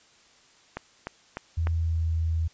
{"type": "click train", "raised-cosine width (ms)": 0.5, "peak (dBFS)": -17, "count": 4, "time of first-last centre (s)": [0.77, 1.671], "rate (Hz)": 3.33}
{"type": "tone with pitch glide", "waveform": "sine", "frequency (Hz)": [82.41, 81.46], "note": ["E2", "E2"], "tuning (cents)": [0, -20], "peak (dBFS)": -23, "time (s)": [1.57, 2.48], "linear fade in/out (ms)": 10, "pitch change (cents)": -20, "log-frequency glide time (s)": [1.73, 2.1]}
{"effects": ["white hiss -58 dBFS RMS until 2.53 s", "resampled to 16000 Hz"]}